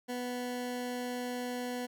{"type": "tone", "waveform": "20% pulse", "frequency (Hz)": 246.9, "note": "B3", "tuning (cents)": 0, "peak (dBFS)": -30, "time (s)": [0.08, 1.87], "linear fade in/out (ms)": 20, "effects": []}